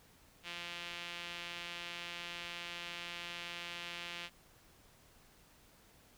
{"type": "tone with band-pass filter", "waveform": "sawtooth", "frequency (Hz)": 173, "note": "F3", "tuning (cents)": -16, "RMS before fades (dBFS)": -45, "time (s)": [0.43, 4.3], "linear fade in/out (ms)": 50, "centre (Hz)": 2900, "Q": 2.1, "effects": ["pink hiss -64 dBFS RMS until 6.17 s"]}